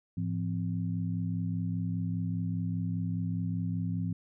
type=tone cluster; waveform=sine; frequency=105.7 / 170.7 / 259.7 Hz; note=G#2 / F3 / C4; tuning=+31 / -39 / -13 cents; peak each=-33 / -32 / -39 dBFS; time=0.17-4.13 s; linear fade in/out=5 ms; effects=none